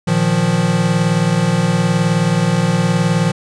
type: chord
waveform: square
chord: Bb suspended fourth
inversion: none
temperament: equal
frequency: 116.54 / 155.56 / 174.61 Hz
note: Bb2 / Eb3 / F3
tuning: 0 / 0 / 0 cents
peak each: -21 / -18 / -16 dBFS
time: 0.07-3.32 s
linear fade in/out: 10 ms
effects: resampled to 22050 Hz